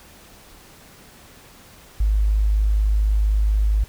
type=tone; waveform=sine; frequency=52.1 Hz; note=G#1; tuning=6 cents sharp; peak=-15 dBFS; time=2-3.84 s; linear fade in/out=5 ms; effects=pink hiss -47 dBFS RMS until 3.88 s